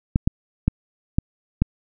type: clicks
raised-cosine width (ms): 5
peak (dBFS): -4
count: 5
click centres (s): 0.159 / 0.275 / 0.68 / 1.185 / 1.62
effects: none